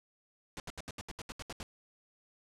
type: noise bursts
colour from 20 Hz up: pink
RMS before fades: -42 dBFS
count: 11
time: 0.57-1.629 s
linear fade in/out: 0 ms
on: 29 ms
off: 74 ms
effects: low-pass 8000 Hz 12 dB/octave

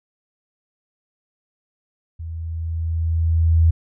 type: tone with level ramp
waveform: sine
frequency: 82 Hz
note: E2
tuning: 9 cents flat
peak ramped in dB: -28 to -10 dBFS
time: 2.19-3.71 s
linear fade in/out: 10 ms
effects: none

